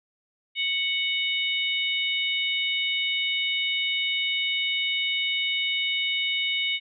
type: harmonic tone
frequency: 740 Hz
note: F#5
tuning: in tune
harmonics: 3 / 4 / 5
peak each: -27 / -28 / -29 dBFS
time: 0.55-6.8 s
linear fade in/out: 50 ms
effects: none